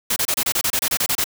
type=noise bursts; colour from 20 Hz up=white; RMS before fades=-20 dBFS; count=13; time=0.1-1.242 s; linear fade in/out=5 ms; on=62 ms; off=28 ms; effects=none